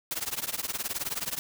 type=noise with tremolo; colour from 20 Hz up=white; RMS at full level=-29 dBFS; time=0.11-1.39 s; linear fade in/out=0 ms; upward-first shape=triangle; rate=19 Hz; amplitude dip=100%; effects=none